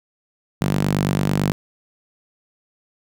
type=tone with high-pass filter; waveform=sawtooth; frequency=49 Hz; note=G1; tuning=in tune; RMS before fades=-20 dBFS; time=0.61-1.52 s; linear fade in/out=0 ms; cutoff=160 Hz; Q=2.5; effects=none